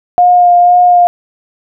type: tone with vibrato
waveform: sine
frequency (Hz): 710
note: F5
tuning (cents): +28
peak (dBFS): -3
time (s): 0.18-1.07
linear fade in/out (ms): 0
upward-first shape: sine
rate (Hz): 2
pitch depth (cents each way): 15
effects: none